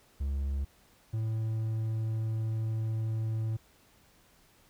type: tone pair in turn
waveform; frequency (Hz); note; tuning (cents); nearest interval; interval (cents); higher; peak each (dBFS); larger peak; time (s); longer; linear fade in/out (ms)
triangle; 69.3 / 110.87; C#2 / A2; 0 / +14; minor sixth; 814; second; -27; neither; 0.2-0.65 / 1.13-3.57; second; 10
effects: pink hiss -63 dBFS RMS until 4.69 s